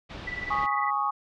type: low-pass noise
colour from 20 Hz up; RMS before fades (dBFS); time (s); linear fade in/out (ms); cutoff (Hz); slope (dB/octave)
pink; -40; 0.09-0.67; 20; 4200; 24
type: tone with tremolo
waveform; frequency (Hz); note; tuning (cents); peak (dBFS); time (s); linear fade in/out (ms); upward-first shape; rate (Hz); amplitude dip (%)
sine; 1975.5; B6; 0; -28; 0.27-0.91; 5; triangle; 20; 90
type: chord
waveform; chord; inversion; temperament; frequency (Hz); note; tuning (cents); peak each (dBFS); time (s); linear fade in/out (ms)
sine; Ab suspended fourth; none; equal; 830.6 / 1108.7 / 1244.5; Ab5 / Db6 / Eb6; 0 / 0 / 0; -29 / -27 / -30; 0.5-1.11; 10
effects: none